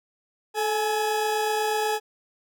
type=tone pair together; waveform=40% pulse; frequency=433.3 / 838.5 Hz; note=A4 / G#5; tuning=-27 / +16 cents; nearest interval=major seventh; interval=1143 cents; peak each=-25 dBFS; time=0.54-2 s; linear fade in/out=50 ms; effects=none